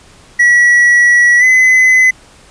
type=tone with pitch glide; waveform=triangle; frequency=1933 to 2027 Hz; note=B6 to B6; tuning=-38 to +45 cents; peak=-3 dBFS; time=0.39-2.11 s; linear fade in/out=10 ms; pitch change=+83 cents; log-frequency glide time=1.39-1.44 s; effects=pink hiss -42 dBFS RMS until 2.5 s + resampled to 22050 Hz